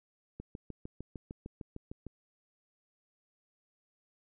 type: click train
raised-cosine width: 3 ms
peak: -29 dBFS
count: 12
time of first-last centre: 0.4-2.067 s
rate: 6.6 Hz
effects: none